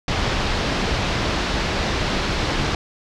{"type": "low-pass noise", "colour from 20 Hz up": "pink", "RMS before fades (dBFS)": -22, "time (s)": [0.08, 2.75], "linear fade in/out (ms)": 2, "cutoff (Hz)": 5200, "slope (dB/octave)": 24, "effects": []}